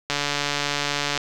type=click train; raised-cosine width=0.2 ms; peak=-6 dBFS; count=156; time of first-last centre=0.1-1.176 s; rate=144 Hz; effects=none